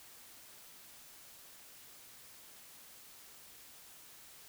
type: silence
effects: white hiss -56 dBFS RMS until 4.48 s